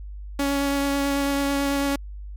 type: tone with vibrato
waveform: sawtooth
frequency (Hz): 279.9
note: C#4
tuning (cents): +17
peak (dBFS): -17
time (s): 0.39-1.96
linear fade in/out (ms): 5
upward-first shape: triangle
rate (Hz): 9.1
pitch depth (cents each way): 13
effects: added 50 Hz sine -33 dBFS peak until 2.36 s + MP3 96 kbps